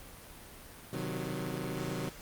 20% pulse chord, C diminished, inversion none, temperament equal with one note detuned, 129.38 / 155.56 / 185 Hz, C3 / Eb3 / Gb3, -19 / 0 / 0 cents, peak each -34 dBFS, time 0.93-2.09 s, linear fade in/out 2 ms, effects pink hiss -50 dBFS RMS until 2.21 s + Opus 32 kbps

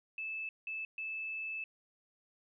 sine tone bursts at uneven times, 2622 Hz, E7, 10 cents flat, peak -37 dBFS, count 3, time 0.18-0.49 / 0.67-0.85 / 0.98-1.64 s, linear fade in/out 2 ms, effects none

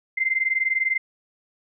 sine tone pair together, 2073 / 2093 Hz, C7 / C7, -17 / 0 cents, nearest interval unison, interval 17 cents, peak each -23 dBFS, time 0.17-0.98 s, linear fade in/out 10 ms, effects none

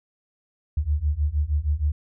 sine beating tone pair, 71.1 / 77.5 Hz, C#2 / D#2, +45 / -6 cents, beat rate 6.4 Hz, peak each -24 / -23 dBFS, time 0.77-1.92 s, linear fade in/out 5 ms, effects none

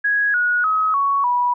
sine tone with pitch steps, 1661.2 / 1454.5 / 1273.6 / 1115.1 / 976.4 Hz, G#6 / F#6 / D#6 / C#6 / B5, 0 / -30 / +40 / +10 / -20 cents, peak -15 dBFS, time 0.04-1.54 s, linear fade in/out 10 ms, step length 300 ms, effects none

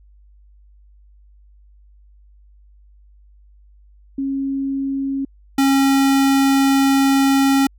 sine / square tone pair in turn, 272.7 / 272.7 Hz, C#4 / C#4, -28 / -28 cents, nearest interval unison, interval 0 cents, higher neither, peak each -19 / -13 dBFS, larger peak second, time 4.18-5.25 / 5.58-7.67 s, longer second, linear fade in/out 5 ms, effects added 50 Hz sine -46 dBFS peak until 7.78 s

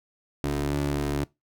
25% pulse ring-modulated tone, 72 Hz, D2, 34 cents flat, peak -18 dBFS, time 0.44-1.24 s, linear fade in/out 0 ms, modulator 215 Hz, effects noise-tail reverb RT60 0.2 s tail -22 dB re dry

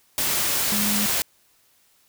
sine tone in noise, 207.5 Hz, G#3, 1 cent flat, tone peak -25 dBFS, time 0.72-1.06 s, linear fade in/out 0 ms, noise white, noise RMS -23 dBFS, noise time 0.18-1.22 s, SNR -5 dB, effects white hiss -61 dBFS RMS until 2.08 s

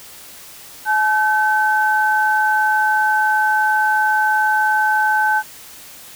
sine tone pair together, 855.9 / 1533 Hz, A5 / G6, -48 / -39 cents, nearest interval minor seventh, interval 1009 cents, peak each -16 dBFS, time 0.85-5.43 s, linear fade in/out 50 ms, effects white hiss -39 dBFS RMS until 6.15 s

